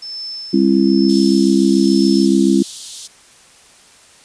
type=tone with tremolo; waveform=sine; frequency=5274 Hz; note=E8; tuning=in tune; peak=-24 dBFS; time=0.02-2.26 s; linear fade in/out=5 ms; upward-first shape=sine; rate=1.1 Hz; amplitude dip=70%
type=harmonic tone; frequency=67 Hz; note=C2; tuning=42 cents sharp; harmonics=3 / 4 / 5; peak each=-14 / -14 / -14 dBFS; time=0.53-2.63 s; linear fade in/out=10 ms
type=high-pass noise; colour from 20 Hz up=pink; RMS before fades=-31 dBFS; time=1.08-3.08 s; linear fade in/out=20 ms; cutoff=3300 Hz; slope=48 dB/octave
effects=white hiss -46 dBFS RMS until 4.24 s + resampled to 22050 Hz